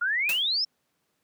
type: exponential sweep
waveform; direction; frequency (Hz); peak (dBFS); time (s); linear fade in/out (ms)
sine; up; 1383 to 5450; -23; 0.01-0.65; 10
type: noise with exponential decay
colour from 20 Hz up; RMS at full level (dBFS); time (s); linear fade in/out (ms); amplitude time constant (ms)
white; -29; 0.29-0.48; 1; 40
effects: pink hiss -74 dBFS RMS until 1.23 s + high-pass 150 Hz 12 dB/octave